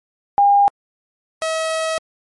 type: tone pair in turn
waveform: sine / sawtooth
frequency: 807 / 642 Hz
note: G#5 / E5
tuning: -50 / -46 cents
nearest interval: major third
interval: 396 cents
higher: first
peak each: -9 / -15 dBFS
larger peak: first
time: 0.38-0.68 / 1.42-1.98 s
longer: second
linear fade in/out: 0 ms
effects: MP3 48 kbps